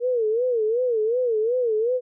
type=tone with vibrato; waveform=sine; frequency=466.2 Hz; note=A#4; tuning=in tune; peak=-19 dBFS; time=0-2.01 s; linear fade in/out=50 ms; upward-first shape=sine; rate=2.7 Hz; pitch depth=150 cents each way; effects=none